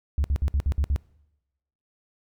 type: tone bursts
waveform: sine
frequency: 70.4 Hz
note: C#2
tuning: 27 cents sharp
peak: -18 dBFS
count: 7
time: 0.18-0.961 s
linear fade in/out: 0 ms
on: 61 ms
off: 59 ms
effects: noise-tail reverb RT60 0.9 s tail -24 dB re dry + tanh soft clip ceiling -17 dBFS